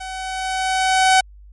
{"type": "tone with level ramp", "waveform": "sawtooth", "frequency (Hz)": 755, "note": "F#5", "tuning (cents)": 35, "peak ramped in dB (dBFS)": [-25, -6], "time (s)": [0, 1.21], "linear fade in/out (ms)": 10, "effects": ["added 50 Hz sine -40 dBFS peak until 1.52 s", "MP3 48 kbps"]}